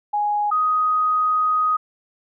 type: tone pair in turn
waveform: sine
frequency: 830.6 / 1251 Hz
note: G#5 / D#6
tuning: 0 / +9 cents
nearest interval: perfect fifth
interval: 709 cents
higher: second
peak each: -18 / -16 dBFS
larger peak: second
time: 0.13-0.51 / 0.51-1.77 s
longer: second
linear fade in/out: 10 ms
effects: none